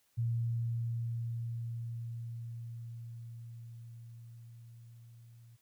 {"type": "tone with level ramp", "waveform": "sine", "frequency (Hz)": 116.54, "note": "A#2", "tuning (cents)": 0, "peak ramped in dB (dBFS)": [-29, -54], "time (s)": [0.17, 5.57], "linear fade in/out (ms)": 20, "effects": ["white hiss -73 dBFS RMS until 5.61 s"]}